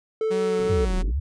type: tone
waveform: triangle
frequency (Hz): 440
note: A4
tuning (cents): 0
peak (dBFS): -19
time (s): 0.21-0.85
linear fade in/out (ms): 2
type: tone with vibrato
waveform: sawtooth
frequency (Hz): 187.2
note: F#3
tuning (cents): +20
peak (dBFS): -24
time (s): 0.3-1.03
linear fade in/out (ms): 20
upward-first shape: sine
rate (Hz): 2.6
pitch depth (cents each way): 20
type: low-pass noise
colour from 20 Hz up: white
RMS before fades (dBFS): -38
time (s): 0.58-1.12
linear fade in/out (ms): 10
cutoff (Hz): 390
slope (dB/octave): 48
type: exponential two-way sweep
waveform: sine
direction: down then up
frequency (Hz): 110 to 34.65 to 80.7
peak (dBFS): -21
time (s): 0.69-1.2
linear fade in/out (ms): 10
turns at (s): 0.98
effects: resampled to 22050 Hz